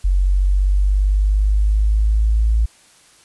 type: exponential sweep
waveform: sine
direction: up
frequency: 46.08 to 55.4 Hz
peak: -12 dBFS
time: 0.04-2.66 s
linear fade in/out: 10 ms
effects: white hiss -50 dBFS RMS until 3.24 s + resampled to 24000 Hz